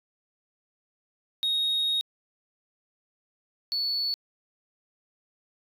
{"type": "tone pair in turn", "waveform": "sine", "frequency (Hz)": [3748, 4435], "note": ["A#7", "C#8"], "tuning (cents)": [9, 0], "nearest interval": "minor third", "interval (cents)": 291, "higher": "second", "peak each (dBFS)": [-21, -24], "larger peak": "first", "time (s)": [[1.43, 2.01], [3.72, 4.14]], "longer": "first", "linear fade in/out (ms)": 0, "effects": ["tanh soft clip ceiling -22 dBFS"]}